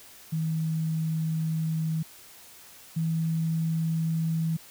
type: tone pair in turn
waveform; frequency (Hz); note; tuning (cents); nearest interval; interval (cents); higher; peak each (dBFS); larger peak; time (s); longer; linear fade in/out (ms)
sine; 160 / 162.33; D#3 / E3; +49 / -26; unison; 25; second; -25 / -24; second; 0.32-2.03 / 2.96-4.57; first; 10
effects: white hiss -50 dBFS RMS until 4.7 s